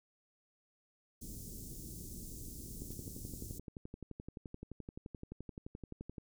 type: band-stop noise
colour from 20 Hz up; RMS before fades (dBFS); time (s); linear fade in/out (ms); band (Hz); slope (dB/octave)
pink; -47; 1.21-3.59; 10; 340 to 6200; 24
type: click train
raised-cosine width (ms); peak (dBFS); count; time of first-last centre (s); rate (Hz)
3; -32; 40; 2.82-6.182; 11.6
type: noise with exponential decay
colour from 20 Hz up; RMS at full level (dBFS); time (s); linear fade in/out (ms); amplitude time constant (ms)
violet; -43; 2.91-2.98; 5; 15
effects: none